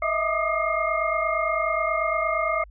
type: tone cluster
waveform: sine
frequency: 630 / 659 / 1195 / 1243 / 2128 Hz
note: D#5 / E5 / D6 / D#6 / C7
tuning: +21 / -1 / +30 / -2 / +29 cents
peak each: -28 dBFS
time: 0.02-2.64 s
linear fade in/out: 5 ms
effects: added 50 Hz sine -44 dBFS peak until 2.7 s